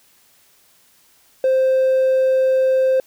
triangle tone, 523.3 Hz, C5, in tune, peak -10 dBFS, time 1.44-3 s, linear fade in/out 2 ms, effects tanh soft clip ceiling -8 dBFS + white hiss -55 dBFS RMS until 3.06 s

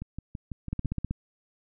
two click trains, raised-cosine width 5 ms, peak -17 / -23 dBFS, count 7 / 6, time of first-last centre 0.73-1.11 / 0.02-0.849 s, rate 15.8 / 6.03 Hz, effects none

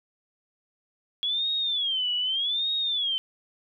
sine tone with vibrato, 3322 Hz, G#7, in tune, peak -24 dBFS, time 1.23-3.18 s, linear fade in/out 0 ms, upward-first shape sine, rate 0.83 Hz, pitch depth 210 cents each way, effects none

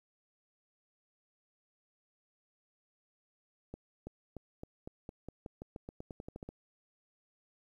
accelerating click train, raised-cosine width 2 ms, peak -30 dBFS, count 18, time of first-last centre 3.74-6.49 s, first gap 330 ms, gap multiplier 0.9, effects 11-bit

